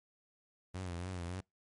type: tone with vibrato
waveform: sawtooth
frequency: 89.5 Hz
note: F2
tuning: 43 cents sharp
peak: -35 dBFS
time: 0.74-1.41 s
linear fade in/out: 10 ms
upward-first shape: triangle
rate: 3.5 Hz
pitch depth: 100 cents each way
effects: noise-tail reverb RT60 0.2 s tail -26 dB re dry + MP3 48 kbps